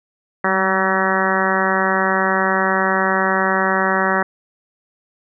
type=harmonic tone with a mistuned harmonic; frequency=190 Hz; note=F#3; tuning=46 cents sharp; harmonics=1 / 2 / 3 / 4 / 5 / 6 / 7 / 8 / 9 / 10; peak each=-24 / -24 / -24 / -24 / -24 / -24 / -24 / -24 / -24 / -24 dBFS; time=0.44-4.23 s; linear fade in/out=5 ms; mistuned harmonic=1; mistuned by=+27 cents; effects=none